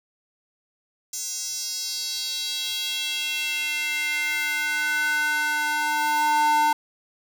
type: tone with high-pass filter sweep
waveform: square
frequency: 299.9 Hz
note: D4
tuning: 36 cents sharp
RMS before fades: -25 dBFS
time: 1.13-6.73 s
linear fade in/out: 5 ms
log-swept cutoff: 6400 to 820 Hz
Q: 3.4
effects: none